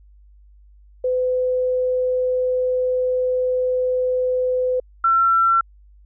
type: tone pair in turn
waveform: sine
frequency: 506 / 1350.9 Hz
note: B4 / E6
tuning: +42 / +42 cents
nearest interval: octave + perfect fourth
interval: 1700 cents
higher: second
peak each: -17 / -13 dBFS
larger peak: second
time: 1.04-4.8 / 5.04-5.61 s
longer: first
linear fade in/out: 5 ms
effects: added 50 Hz sine -46 dBFS peak until 6.05 s